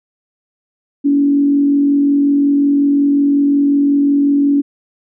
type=tone with frequency modulation; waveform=sine; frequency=283.4 Hz; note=C#4; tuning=38 cents sharp; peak=-9 dBFS; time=1.04-4.62 s; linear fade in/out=20 ms; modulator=45.5 Hz; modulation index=0.3; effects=none